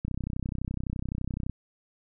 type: click train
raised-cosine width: 5 ms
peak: -19 dBFS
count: 47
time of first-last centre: 0.05-1.497 s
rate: 31.8 Hz
effects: none